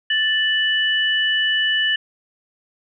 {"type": "tone pair together", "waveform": "sine", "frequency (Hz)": [1760, 2960], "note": ["A6", "F#7"], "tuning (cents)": [0, 0], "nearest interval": "major sixth", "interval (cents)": 900, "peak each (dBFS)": -19, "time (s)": [0.1, 1.96], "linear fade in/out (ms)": 5, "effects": []}